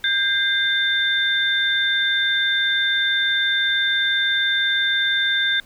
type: tone cluster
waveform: sine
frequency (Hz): 1595 / 2076 / 3583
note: G6 / C7 / A7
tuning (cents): +30 / -14 / +31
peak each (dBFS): -20 / -29 / -20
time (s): 0.04-5.6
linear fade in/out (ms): 2
effects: pink hiss -51 dBFS RMS until 5.65 s